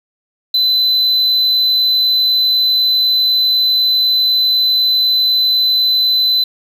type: tone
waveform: triangle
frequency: 4024 Hz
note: B7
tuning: 32 cents sharp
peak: -9 dBFS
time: 0.54-6.44 s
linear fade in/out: 5 ms
effects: 7-bit